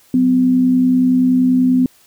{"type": "tone pair together", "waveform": "sine", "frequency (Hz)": [183.9, 254.3], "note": ["F#3", "C4"], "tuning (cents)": [-10, -49], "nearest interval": "tritone", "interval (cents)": 561, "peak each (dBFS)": [-21, -10], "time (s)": [0.14, 1.86], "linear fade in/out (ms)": 2, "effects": ["white hiss -51 dBFS RMS until 2.06 s"]}